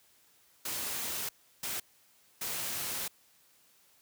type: noise bursts at uneven times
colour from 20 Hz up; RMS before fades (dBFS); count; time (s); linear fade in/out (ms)
white; -36; 3; 0.65-1.29 / 1.63-1.8 / 2.41-3.08; 5
effects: white hiss -65 dBFS RMS until 4.01 s + high-pass 60 Hz 12 dB/octave